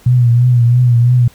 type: tone with vibrato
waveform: sine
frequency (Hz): 121.6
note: B2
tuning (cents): -26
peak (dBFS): -6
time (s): 0.06-1.28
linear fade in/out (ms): 5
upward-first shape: triangle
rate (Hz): 3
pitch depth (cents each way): 64
effects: pink hiss -45 dBFS RMS until 1.34 s